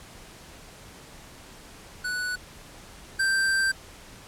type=tone pair in turn; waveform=square; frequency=1480 / 1568 Hz; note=F#6 / G6; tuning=0 / 0 cents; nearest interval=minor second; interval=100 cents; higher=second; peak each=-28 / -22 dBFS; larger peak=second; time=2.04-2.36 / 3.19-3.72 s; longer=second; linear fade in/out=10 ms; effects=pink hiss -47 dBFS RMS until 4.27 s + low-pass 11000 Hz 12 dB/octave